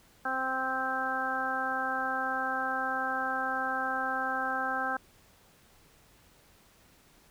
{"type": "harmonic tone", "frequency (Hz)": 261.6, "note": "C4", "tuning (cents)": 0, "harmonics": [1, 2, 3, 4, 5, 6], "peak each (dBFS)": [-41, -40, -34, -39, -35, -33], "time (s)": [0.25, 4.97], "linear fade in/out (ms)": 5, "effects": ["pink hiss -61 dBFS RMS until 7.3 s"]}